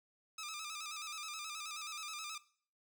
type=tone with vibrato; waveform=10% pulse; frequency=1244.5 Hz; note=D#6; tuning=in tune; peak=-34 dBFS; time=0.38-2.38 s; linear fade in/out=5 ms; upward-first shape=square; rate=9.4 Hz; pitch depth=67 cents each way; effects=noise-tail reverb RT60 0.5 s tail -18 dB re dry